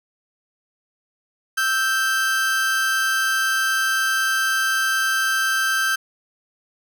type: tone pair together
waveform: 40% pulse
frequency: 1318.5 / 1568 Hz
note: E6 / G6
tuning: 0 / 0 cents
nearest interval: minor third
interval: 300 cents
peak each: -25 / -18 dBFS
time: 1.57-5.96 s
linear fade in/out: 10 ms
effects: none